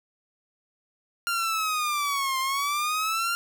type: linear two-way sweep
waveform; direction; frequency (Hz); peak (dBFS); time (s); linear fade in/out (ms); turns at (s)
sawtooth; down then up; 1396.9 to 1047 to 1396.9; -21; 1.27-3.35; 0; 2.39
effects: none